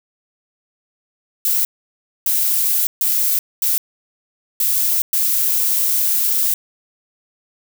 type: noise bursts at uneven times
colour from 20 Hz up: violet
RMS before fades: -17 dBFS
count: 6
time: 1.45-1.65 / 2.26-2.87 / 3.01-3.39 / 3.62-3.78 / 4.6-5.02 / 5.13-6.54 s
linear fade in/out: 2 ms
effects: none